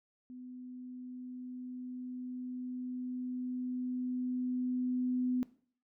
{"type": "tone with level ramp", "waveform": "sine", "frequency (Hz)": 251.3, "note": "B3", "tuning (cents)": 30, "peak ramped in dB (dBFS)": [-45, -29], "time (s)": [0.3, 5.43], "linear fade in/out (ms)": 0, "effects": ["noise-tail reverb RT60 0.5 s tail -18 dB re dry"]}